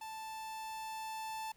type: tone with level ramp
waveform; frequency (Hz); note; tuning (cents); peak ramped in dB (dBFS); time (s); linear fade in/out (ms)
45% pulse; 880; A5; 0; -43 to -39; 0.01-1.52; 5
effects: pink hiss -69 dBFS RMS until 1.56 s